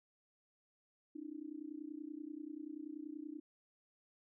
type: tone with amplitude modulation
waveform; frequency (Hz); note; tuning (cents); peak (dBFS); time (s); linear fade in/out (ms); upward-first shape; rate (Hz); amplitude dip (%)
sine; 302.3; D#4; -50; -40; 1.15-3.4; 10; sine; 30.4; 95
effects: none